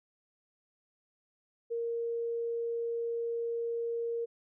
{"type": "tone", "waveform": "sine", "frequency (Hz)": 465.8, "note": "A#4", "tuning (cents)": -1, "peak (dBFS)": -31, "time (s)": [1.7, 4.26], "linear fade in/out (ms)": 20, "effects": []}